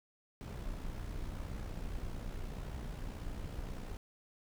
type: noise with amplitude modulation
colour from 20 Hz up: brown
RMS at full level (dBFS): -39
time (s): 0.41-3.97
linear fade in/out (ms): 0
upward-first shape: sine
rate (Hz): 61.7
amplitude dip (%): 50
effects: none

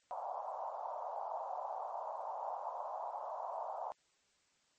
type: band-pass noise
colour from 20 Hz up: pink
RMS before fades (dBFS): -42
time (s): 0.11-3.92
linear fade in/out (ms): 0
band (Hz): 630 to 1000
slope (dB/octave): 48
effects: white hiss -74 dBFS RMS until 4.78 s + MP3 32 kbps

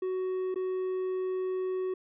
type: tone with dropouts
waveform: triangle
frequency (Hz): 372.2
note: F#4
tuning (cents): +10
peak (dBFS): -27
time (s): 0.02-1.94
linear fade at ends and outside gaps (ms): 5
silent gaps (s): 0.544-0.558
effects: resampled to 8000 Hz

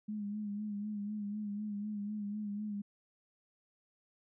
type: tone with vibrato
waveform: sine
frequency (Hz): 207.7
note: G#3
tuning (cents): 0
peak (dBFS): -36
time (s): 0.08-2.82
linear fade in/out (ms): 10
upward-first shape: sine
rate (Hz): 4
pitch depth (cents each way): 46
effects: none

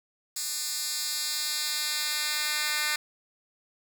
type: tone with high-pass filter sweep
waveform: 10% pulse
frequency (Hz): 301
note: D4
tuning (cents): +43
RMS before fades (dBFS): -30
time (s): 0.36-2.96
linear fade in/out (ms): 5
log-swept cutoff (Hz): 6100 to 2300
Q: 1.2
effects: none

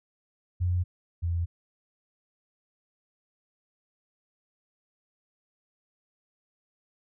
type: tone pair in turn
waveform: sine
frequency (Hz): 89.2 / 85.25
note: F2 / F2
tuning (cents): +37 / -41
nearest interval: minor second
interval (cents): 78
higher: first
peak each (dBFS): -23 / -25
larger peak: first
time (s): 0.6-0.84 / 1.22-1.46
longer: neither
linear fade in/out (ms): 20
effects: none

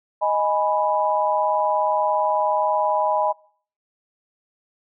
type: chord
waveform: sine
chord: G# minor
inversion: second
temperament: equal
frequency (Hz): 622.3 / 830.6 / 987.8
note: D#5 / G#5 / B5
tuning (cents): 0 / 0 / 0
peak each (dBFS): -22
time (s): 0.21-3.33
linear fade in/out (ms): 20
effects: noise-tail reverb RT60 0.5 s tail -23 dB re dry

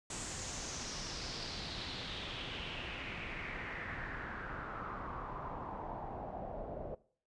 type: noise with low-pass filter sweep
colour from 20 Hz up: pink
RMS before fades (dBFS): -43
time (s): 0.1-6.95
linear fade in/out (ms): 5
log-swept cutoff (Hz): 7900 to 580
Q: 3.9
effects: noise-tail reverb RT60 0.5 s tail -20 dB re dry + resampled to 22050 Hz

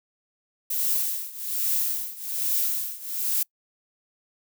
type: noise with tremolo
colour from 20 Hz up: violet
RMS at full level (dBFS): -23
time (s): 0.7-3.43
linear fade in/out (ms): 5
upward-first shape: triangle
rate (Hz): 1.2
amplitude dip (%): 90
effects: noise-tail reverb RT60 0.1 s tail -26 dB re dry

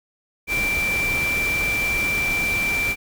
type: tone in noise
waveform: sine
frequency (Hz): 2349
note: D7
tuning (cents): 0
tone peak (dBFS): -20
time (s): 0.47-2.96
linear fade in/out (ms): 50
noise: pink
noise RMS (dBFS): -29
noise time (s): 0.47-2.96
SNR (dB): +6
effects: none

